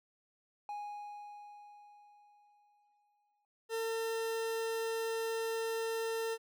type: tone with exponential decay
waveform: triangle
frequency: 827 Hz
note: G#5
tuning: 8 cents flat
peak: -36 dBFS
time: 0.69-3.45 s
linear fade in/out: 1 ms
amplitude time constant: 600 ms
type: tone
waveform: 40% pulse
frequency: 452.1 Hz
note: A4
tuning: 47 cents sharp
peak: -33 dBFS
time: 3.69-6.38 s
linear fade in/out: 50 ms
effects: none